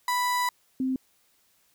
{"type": "tone pair in turn", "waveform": ["35% pulse", "sine"], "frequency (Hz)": [987.8, 260.7], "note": ["B5", "C4"], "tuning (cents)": [0, -6], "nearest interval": "octave + major seventh", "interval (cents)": 2306, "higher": "first", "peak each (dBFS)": [-22, -24], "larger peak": "first", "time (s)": [[0.08, 0.49], [0.8, 0.96]], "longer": "first", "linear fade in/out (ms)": 2, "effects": ["white hiss -66 dBFS RMS until 1.74 s"]}